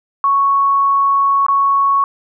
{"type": "tone with dropouts", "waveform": "sine", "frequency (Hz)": 1108.7, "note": "C#6", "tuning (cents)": 0, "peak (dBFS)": -10, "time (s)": [0.24, 2.04], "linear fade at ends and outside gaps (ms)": 1, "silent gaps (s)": [1.465, 1.484], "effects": []}